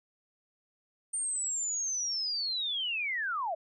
sine linear sweep, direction down, 8870 to 603 Hz, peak -30 dBFS, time 1.13-3.55 s, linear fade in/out 10 ms, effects none

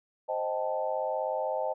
sine chord, A half-diminished seventh, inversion first, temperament equal, 523.3 / 622.3 / 784 / 880 Hz, C5 / Eb5 / G5 / A5, 0 / 0 / 0 / 0 cents, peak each -33 / -32 / -36 / -35 dBFS, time 0.28-1.74 s, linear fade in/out 20 ms, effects none

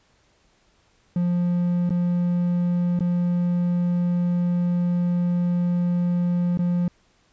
triangle tone with dropouts, 175.7 Hz, F3, 11 cents sharp, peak -17 dBFS, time 1.16-6.88 s, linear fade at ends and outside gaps 2 ms, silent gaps 1.894-1.905 / 2.992-3.006 / 6.574-6.59 s, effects pink hiss -62 dBFS RMS until 7.32 s + resampled to 16000 Hz

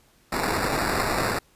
violet noise with sample-and-hold, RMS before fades -25 dBFS, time 0.32-1.39 s, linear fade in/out 5 ms, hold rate 3150 Hz, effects pink hiss -60 dBFS RMS until 1.55 s + resampled to 32000 Hz

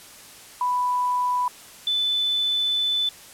sine tone pair in turn, 990 / 3505 Hz, B5 / A7, +4 / -7 cents, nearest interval octave + minor seventh, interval 2189 cents, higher second, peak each -20 dBFS, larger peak neither, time 0.61-1.48 / 1.87-3.09 s, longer second, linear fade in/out 2 ms, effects white hiss -45 dBFS RMS until 3.33 s + low-pass 12000 Hz 12 dB/octave

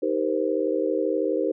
sine chord, C minor seventh, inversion first, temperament just, 314 / 392.4 / 470.9 / 523.3 Hz, Eb4 / G4 / Bb4 / C5, +16 / +2 / +18 / 0 cents, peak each -27 dBFS, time 0.02-1.52 s, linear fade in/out 10 ms, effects none

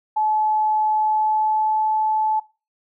sine tone with pitch glide, 860 to 866.5 Hz, A5 to A5, -40 to -27 cents, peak -17 dBFS, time 0.16-2.4 s, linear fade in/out 10 ms, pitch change +13 cents, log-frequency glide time 0.91-1.9 s, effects noise-tail reverb RT60 0.3 s tail -20 dB re dry

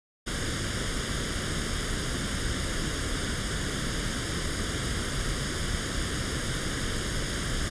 pink noise with comb filter, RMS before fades -30 dBFS, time 0.26-7.7 s, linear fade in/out 20 ms, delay 0.59 ms, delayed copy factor +0.7, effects resampled to 22050 Hz

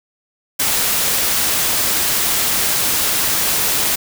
white noise, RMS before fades -17 dBFS, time 0.59-3.96 s, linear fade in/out 10 ms, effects none

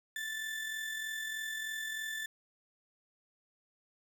35% pulse tone with amplitude modulation, 1760 Hz, A6, in tune, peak -33 dBFS, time 0.16-2.26 s, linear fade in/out 2 ms, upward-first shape sine, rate 43.2 Hz, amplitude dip 40%, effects 10-bit

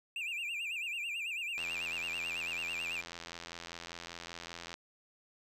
triangle tone with vibrato, 2575 Hz, E7, 41 cents flat, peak -34 dBFS, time 0.16-3.01 s, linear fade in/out 2 ms, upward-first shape sine, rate 9.1 Hz, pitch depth 160 cents each way
click train, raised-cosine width 0.2 ms, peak -26 dBFS, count 270, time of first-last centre 1.58-4.741 s, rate 85.1 Hz
effects none

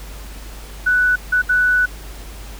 sine tone bursts at uneven times, 1485 Hz, F#6, 6 cents sharp, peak -12 dBFS, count 3, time 0.86-1.16 / 1.32-1.42 / 1.49-1.86 s, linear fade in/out 10 ms, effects added 50 Hz sine -32 dBFS peak until 2.59 s + pink hiss -39 dBFS RMS until 2.59 s

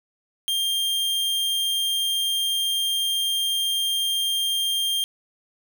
45% pulse tone, 3194 Hz, G7, 32 cents sharp, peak -21 dBFS, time 0.48-5.04 s, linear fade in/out 0 ms, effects none

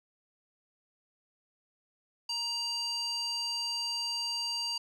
square tone with band-pass filter, 940 Hz, A#5, 14 cents sharp, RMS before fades -34 dBFS, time 2.29-4.78 s, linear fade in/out 5 ms, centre 4600 Hz, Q 3.5, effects none

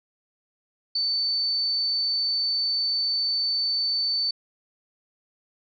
sine tone, 4527 Hz, C#8, 36 cents sharp, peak -22 dBFS, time 0.95-4.31 s, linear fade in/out 5 ms, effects none

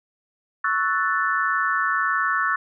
sine chord, F# minor seventh, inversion second, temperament equal with one note detuned, 1113.2 / 1318.5 / 1480 / 1760 Hz, C#6 / E6 / F#6 / A6, +7 / 0 / 0 / 0 cents, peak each -25 dBFS, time 0.64-2.56 s, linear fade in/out 5 ms, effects none

